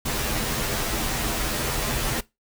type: noise with comb filter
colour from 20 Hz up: pink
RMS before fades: -26 dBFS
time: 0.05-2.21 s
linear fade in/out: 10 ms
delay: 11 ms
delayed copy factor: -1
effects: noise-tail reverb RT60 0.2 s tail -20 dB re dry